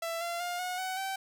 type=tone with pitch steps; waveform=sawtooth; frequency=666 / 685.9 / 706.4 / 727.5 / 749.3 / 771.7 Hz; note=E5 / F5 / F5 / F#5 / F#5 / G5; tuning=+18 / -31 / +20 / -29 / +22 / -27 cents; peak=-29 dBFS; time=0.02-1.16 s; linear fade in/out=5 ms; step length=190 ms; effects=none